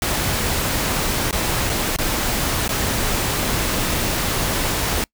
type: noise with dropouts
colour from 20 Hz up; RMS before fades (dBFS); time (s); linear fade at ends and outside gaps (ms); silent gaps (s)
pink; -21; 0.02-5.04; 1; 1.31-1.327 / 1.695-1.698 / 1.963-1.986 / 2.679-2.691
effects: noise-tail reverb RT60 0.1 s tail -26 dB re dry